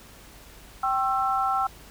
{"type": "tone cluster", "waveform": "sine", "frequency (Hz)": [778, 1075, 1331], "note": ["G5", "C6", "E6"], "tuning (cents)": [-13, 47, 16], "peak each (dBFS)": [-25, -31, -25], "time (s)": [0.83, 1.67], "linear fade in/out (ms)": 5, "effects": ["added 50 Hz sine -51 dBFS peak until 1.9 s", "pink hiss -49 dBFS RMS until 1.9 s"]}